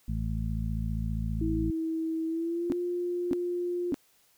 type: harmonic tone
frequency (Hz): 55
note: A1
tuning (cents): 0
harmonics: 1 / 2 / 3 / 4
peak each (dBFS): -31 / -34 / -36 / -37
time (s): 0.08-1.71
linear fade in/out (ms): 5
type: tone with pitch glide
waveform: sine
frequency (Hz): 323.3 to 352.6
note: E4 to F4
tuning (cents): -34 to +17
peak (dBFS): -28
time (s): 1.41-3.92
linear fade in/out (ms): 5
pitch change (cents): +151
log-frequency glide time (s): 2.27-2.77
type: tone bursts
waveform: sine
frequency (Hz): 277.2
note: C#4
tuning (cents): 0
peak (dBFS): -24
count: 3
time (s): 2.7-3.943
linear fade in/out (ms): 0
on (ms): 21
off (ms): 590
effects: white hiss -65 dBFS RMS until 4.37 s